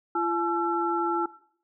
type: tone cluster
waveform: sine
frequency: 342 / 856 / 1344 Hz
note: F4 / A5 / E6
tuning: -36 / -48 / +33 cents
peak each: -28 dBFS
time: 0.15-1.26 s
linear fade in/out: 5 ms
effects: noise-tail reverb RT60 0.6 s tail -19 dB re dry